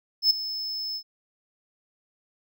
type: tone with ADSR envelope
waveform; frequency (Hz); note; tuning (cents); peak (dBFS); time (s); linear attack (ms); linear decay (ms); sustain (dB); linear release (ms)
triangle; 5230; E8; -15; -13; 0.22-1.03; 85; 7; -15; 73
effects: none